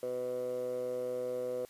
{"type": "tone with band-pass filter", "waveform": "15% pulse", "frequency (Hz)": 125, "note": "B2", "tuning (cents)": 21, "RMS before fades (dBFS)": -36, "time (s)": [0.03, 1.65], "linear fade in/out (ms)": 0, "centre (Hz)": 530, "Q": 8.2, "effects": ["white hiss -60 dBFS RMS until 1.69 s", "resampled to 32000 Hz"]}